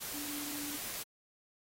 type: tone in noise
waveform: sine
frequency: 291.7 Hz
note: D4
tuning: 12 cents flat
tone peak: -44 dBFS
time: 0.13-0.78 s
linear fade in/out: 20 ms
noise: white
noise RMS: -41 dBFS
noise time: 0-1.04 s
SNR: -6 dB
effects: AAC 48 kbps